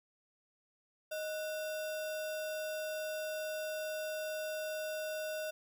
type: tone with sample-and-hold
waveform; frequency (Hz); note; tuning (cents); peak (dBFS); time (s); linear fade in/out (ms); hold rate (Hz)
sine; 622.3; D#5; 0; -36; 1.11-5.51; 10; 2100
effects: none